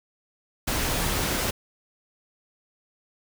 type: noise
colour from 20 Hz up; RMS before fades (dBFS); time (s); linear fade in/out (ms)
pink; -26; 0.67-1.51; 10
effects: none